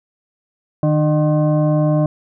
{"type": "tone with frequency modulation", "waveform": "sine", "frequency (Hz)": 153.4, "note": "D#3", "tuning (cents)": -24, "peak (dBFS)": -12, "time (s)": [0.83, 2.06], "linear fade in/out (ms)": 2, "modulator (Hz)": 455, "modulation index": 0.98, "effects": []}